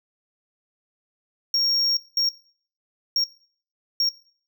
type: tone bursts at uneven times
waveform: triangle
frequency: 5560 Hz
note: F8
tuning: 9 cents flat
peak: -17 dBFS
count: 4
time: 1.54-1.97 / 2.17-2.29 / 3.16-3.24 / 4-4.09 s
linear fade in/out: 2 ms
effects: noise-tail reverb RT60 0.5 s tail -19 dB re dry